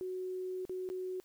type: tone with dropouts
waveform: sine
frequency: 370 Hz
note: F#4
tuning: in tune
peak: -36 dBFS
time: 0.01-1.2 s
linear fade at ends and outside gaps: 0 ms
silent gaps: 0.652-0.695 / 0.89-0.9 s
effects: white hiss -68 dBFS RMS until 1.24 s